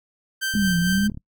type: tone with tremolo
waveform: sawtooth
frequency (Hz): 1560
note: G6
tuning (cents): -9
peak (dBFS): -19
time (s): 0.41-1.08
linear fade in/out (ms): 20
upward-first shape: sine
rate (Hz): 4.5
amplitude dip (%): 40
type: click train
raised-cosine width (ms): 5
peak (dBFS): -23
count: 24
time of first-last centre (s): 0.54-1.174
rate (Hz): 36.3
type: linear two-way sweep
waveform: sine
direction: down then up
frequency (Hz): 212.6 to 168.3 to 212.6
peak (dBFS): -18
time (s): 0.55-1.1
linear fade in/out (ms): 2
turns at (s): 0.78
effects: noise-tail reverb RT60 0.1 s tail -23 dB re dry